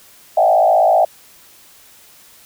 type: tone with frequency modulation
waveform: sine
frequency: 700 Hz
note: F5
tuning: 4 cents sharp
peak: -9 dBFS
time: 0.37-1.05 s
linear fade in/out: 5 ms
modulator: 55.5 Hz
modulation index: 1.7
effects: white hiss -46 dBFS RMS until 2.45 s